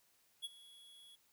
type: tone with ADSR envelope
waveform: square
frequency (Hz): 3356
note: G#7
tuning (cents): +17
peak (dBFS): -39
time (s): 0.42-1.16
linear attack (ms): 28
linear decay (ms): 28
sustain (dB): -19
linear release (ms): 14
effects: white hiss -73 dBFS RMS until 1.32 s